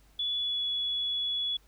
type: tone with pitch glide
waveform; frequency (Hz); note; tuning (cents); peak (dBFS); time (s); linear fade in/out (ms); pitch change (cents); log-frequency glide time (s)
sine; 3423 to 3392; A7 to G#7; -48 to +36; -28; 0.19-1.57; 5; -16; 0.37-0.64
effects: added 50 Hz sine -58 dBFS peak until 1.67 s + pink hiss -65 dBFS RMS until 1.67 s